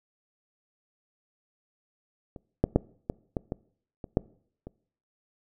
clicks, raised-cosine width 2 ms, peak -28 / -8 / -6 / -15 / -15 / -17 / -24 / -8 / -26 dBFS, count 9, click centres 2.362 / 2.64 / 2.76 / 3.099 / 3.368 / 3.521 / 4.042 / 4.171 / 4.67 s, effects noise-tail reverb RT60 0.6 s tail -23 dB re dry

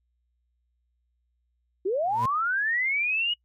sine linear sweep, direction up, 348.1 to 2922 Hz, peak -23 dBFS, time 1.85-3.34 s, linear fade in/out 10 ms
35% pulse tone with exponential growth, 116.54 Hz, A#2, in tune, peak -26 dBFS, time 2.02-2.26 s, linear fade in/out 5 ms, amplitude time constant 52 ms
effects noise-tail reverb RT60 0.1 s tail -26 dB re dry + added 60 Hz sine -70 dBFS peak until 3.44 s

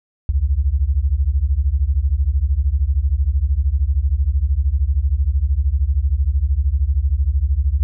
sine beating tone pair, 62.9 / 75.9 Hz, B1 / D#2, +32 / -42 cents, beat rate 13 Hz, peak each -17 dBFS, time 0.29-7.83 s, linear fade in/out 0 ms, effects none

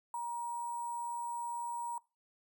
sine tone with sample-and-hold, 949 Hz, A#5, 31 cents sharp, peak -35 dBFS, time 0.14-1.98 s, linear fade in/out 2 ms, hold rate 8820 Hz, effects noise-tail reverb RT60 0.3 s tail -22 dB re dry

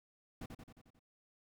brown noise with echo, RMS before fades -45 dBFS, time 0.41-0.46 s, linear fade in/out 5 ms, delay 89 ms, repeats 6, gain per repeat -4 dB, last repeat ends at 0.994 s, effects none

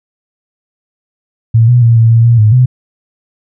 sine tone with pitch steps, 113.8 / 122.5 / 116.2 / 113.9 / 115 / 117.8 / 107.2 / 126.3 Hz, A#2 / B2 / A#2 / A#2 / A#2 / A#2 / A2 / B2, -41 / -14 / -5 / -40 / -23 / +19 / -45 / +39 cents, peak -3 dBFS, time 1.54-2.66 s, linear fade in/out 10 ms, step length 140 ms, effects none

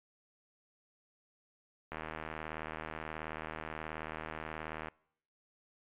click train, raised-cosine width 0.5 ms, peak -25 dBFS, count 234, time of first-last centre 1.92-4.884 s, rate 78.6 Hz, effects noise-tail reverb RT60 0.7 s tail -25 dB re dry + resampled to 8000 Hz

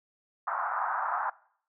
white band-pass noise, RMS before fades -31 dBFS, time 0.47-1.3 s, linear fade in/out 5 ms, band 740 to 1400 Hz, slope 48 dB/octave, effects noise-tail reverb RT60 0.6 s tail -22 dB re dry

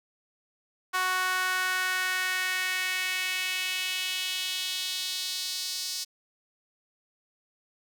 sawtooth tone with high-pass filter sweep, 370 Hz, F#4, in tune, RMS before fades -30 dBFS, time 0.93-6.05 s, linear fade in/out 20 ms, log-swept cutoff 1200 to 4900 Hz, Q 2.4, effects none

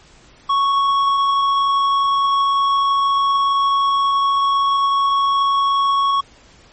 triangle tone with hard clipping, 1108.7 Hz, C#6, in tune, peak -15 dBFS, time 0.49-6.21 s, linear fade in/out 10 ms, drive 10 dB, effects pink hiss -48 dBFS RMS until 6.72 s + MP3 32 kbps

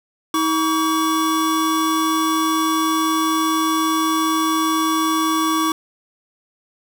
square tone pair together, 319.1 / 1135 Hz, D#4 / C#6, +44 / +41 cents, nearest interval octave + minor seventh, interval 2197 cents, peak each -20 dBFS, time 0.34-5.72 s, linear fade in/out 2 ms, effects none

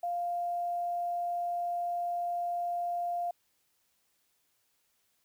sine tone with quantisation, 698.5 Hz, F5, in tune, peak -30 dBFS, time 0.03-3.31 s, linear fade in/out 5 ms, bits 10, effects white hiss -74 dBFS RMS until 5.24 s

